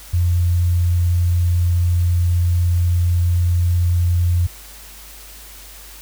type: tone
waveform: sine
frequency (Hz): 87.31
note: F2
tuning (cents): 0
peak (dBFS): -13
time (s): 0.13-4.47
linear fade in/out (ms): 10
effects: added 50 Hz sine -41 dBFS peak until 6.01 s + white hiss -40 dBFS RMS until 6.01 s